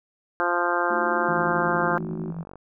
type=harmonic tone; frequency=174.61 Hz; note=F3; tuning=in tune; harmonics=2 / 3 / 4 / 5 / 6 / 7 / 8 / 9; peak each=-29 / -29 / -29 / -29 / -29 / -29 / -29 / -29 dBFS; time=0.4-1.98 s; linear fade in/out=0 ms
type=chord; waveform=sine; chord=D# diminished; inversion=second; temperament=equal; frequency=220 / 311.1 / 370 Hz; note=A3 / D#4 / F#4; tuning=0 / 0 / 0 cents; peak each=-34 / -38 / -35 dBFS; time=0.9-2.31 s; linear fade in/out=5 ms
type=tone with tremolo; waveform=sine; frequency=165.9 Hz; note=E3; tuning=11 cents sharp; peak=-28 dBFS; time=1.28-2.44 s; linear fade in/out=10 ms; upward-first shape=sine; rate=11 Hz; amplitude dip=50%
type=click train; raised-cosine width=1 ms; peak=-28 dBFS; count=57; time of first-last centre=1.37-2.556 s; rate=47.2 Hz
effects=none